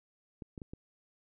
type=clicks; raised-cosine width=3 ms; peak=-30 dBFS; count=4; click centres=0.422 / 0.578 / 0.618 / 0.735 s; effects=none

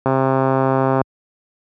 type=click train; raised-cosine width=1 ms; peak=-3 dBFS; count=128; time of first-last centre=0.06-1.015 s; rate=133 Hz; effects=high-pass 80 Hz 12 dB/octave

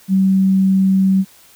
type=tone; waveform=sine; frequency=191.3 Hz; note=G3; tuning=42 cents flat; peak=-10 dBFS; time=0.08-1.25 s; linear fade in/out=50 ms; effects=white hiss -47 dBFS RMS until 1.55 s

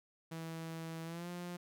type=tone with pitch glide; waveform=sawtooth; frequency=163.3 to 176.03 Hz; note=E3 to F3; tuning=-16 to +14 cents; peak=-38 dBFS; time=0.31-1.57 s; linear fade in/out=10 ms; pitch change=+130 cents; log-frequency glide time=1.04-1.29 s; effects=none

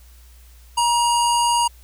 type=tone with low-pass filter; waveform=square; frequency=949 Hz; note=A#5; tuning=31 cents sharp; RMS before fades=-18 dBFS; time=0.77-1.68 s; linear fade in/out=10 ms; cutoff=9400 Hz; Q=2.4; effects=added 60 Hz sine -44 dBFS peak until 1.83 s + white hiss -54 dBFS RMS until 1.83 s

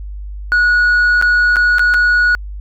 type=tone with dropouts; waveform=sine; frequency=1459 Hz; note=F#6; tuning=25 cents flat; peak=-6 dBFS; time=0.52-2.35 s; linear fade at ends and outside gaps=0 ms; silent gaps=1.214-1.224 / 1.559-1.567 / 1.784-1.794 / 1.939-1.943 s; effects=tanh soft clip ceiling -8 dBFS + added 50 Hz sine -24 dBFS peak until 2.6 s

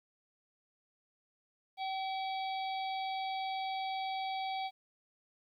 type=harmonic tone with a mistuned harmonic; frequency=766 Hz; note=G5; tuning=40 cents flat; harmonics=1 / 3 / 4 / 5 / 6; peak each=-35 / -45 / -47 / -49 / -51 dBFS; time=1.77-4.71 s; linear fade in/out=50 ms; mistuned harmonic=4; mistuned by=+140 cents; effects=12-bit

